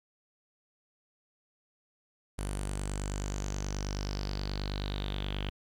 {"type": "tone with low-pass filter sweep", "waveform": "sawtooth", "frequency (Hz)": 49.4, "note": "G1", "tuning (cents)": 14, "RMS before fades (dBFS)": -35, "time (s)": [2.38, 5.5], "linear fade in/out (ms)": 10, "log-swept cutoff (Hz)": [10000, 3100], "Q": 6.6, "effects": ["10-bit"]}